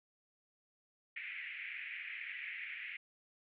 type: band-pass noise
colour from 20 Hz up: pink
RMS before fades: -45 dBFS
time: 1.16-2.97 s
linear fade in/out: 5 ms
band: 1900 to 2500 Hz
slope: 48 dB/octave
effects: none